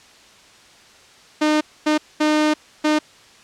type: tone bursts at uneven times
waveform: sawtooth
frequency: 304.8 Hz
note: D#4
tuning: 36 cents flat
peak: -11 dBFS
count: 4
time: 1.41-1.61 / 1.86-1.98 / 2.2-2.54 / 2.84-2.99 s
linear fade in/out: 10 ms
effects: white hiss -48 dBFS RMS until 3.43 s + low-pass 6000 Hz 12 dB/octave